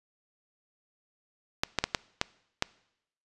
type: clicks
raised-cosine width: 0.2 ms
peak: -7 dBFS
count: 6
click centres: 1.635 / 1.787 / 1.84 / 1.948 / 2.214 / 2.624 s
effects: noise-tail reverb RT60 0.8 s tail -23 dB re dry + resampled to 24000 Hz